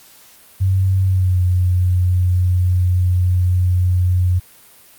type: tone with pitch glide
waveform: sine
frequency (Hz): 94.9 to 90.35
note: F#2 to F#2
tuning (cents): +44 to -41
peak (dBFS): -12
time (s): 0.6-4.4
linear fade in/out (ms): 20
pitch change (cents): -85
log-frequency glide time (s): 1.04-1.4
effects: white hiss -46 dBFS RMS until 4.98 s + Opus 48 kbps